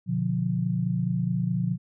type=chord; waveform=sine; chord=B diminished; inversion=none; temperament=just; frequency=123.47 / 148.16 / 177.8 Hz; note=B2 / D3 / F3; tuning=0 / +16 / +31 cents; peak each=-28 / -30 / -26 dBFS; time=0.06-1.78 s; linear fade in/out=50 ms; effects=none